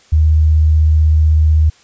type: tone with vibrato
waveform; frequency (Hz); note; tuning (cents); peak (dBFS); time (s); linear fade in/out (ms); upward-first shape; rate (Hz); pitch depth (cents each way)
sine; 77.7; D#2; -2; -7; 0.12-1.7; 10; sine; 16; 11
effects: white hiss -48 dBFS RMS until 1.83 s + resampled to 16000 Hz